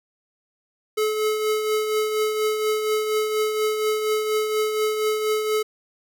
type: tone with tremolo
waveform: square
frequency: 430 Hz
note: A4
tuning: 40 cents flat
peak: -19 dBFS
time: 0.97-5.63 s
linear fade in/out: 10 ms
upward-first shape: triangle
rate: 4.2 Hz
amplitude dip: 50%
effects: none